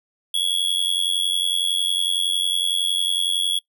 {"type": "tone with amplitude modulation", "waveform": "square", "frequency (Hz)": 3342, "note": "G#7", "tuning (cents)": 10, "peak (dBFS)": -16, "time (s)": [0.34, 3.59], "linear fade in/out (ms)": 5, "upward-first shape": "sine", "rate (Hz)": 90.9, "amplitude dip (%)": 90, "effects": ["noise-tail reverb RT60 0.1 s tail -22 dB re dry"]}